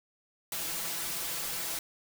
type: noise with comb filter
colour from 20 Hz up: white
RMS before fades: -35 dBFS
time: 0.52-1.79 s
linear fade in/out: 2 ms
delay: 6 ms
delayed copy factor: +0.95
effects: none